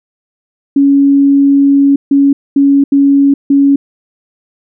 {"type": "tone bursts at uneven times", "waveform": "sine", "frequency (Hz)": 279.1, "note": "C#4", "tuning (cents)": 12, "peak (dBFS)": -4, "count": 5, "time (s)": [[0.76, 1.96], [2.11, 2.33], [2.56, 2.84], [2.92, 3.34], [3.5, 3.76]], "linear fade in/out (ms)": 5, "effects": []}